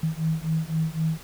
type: beating tone pair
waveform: sine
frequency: 158 / 161.9 Hz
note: D#3 / E3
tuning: +27 / -31 cents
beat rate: 3.9 Hz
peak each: -26 dBFS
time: 0.03-1.19 s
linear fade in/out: 5 ms
effects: pink hiss -45 dBFS RMS until 1.23 s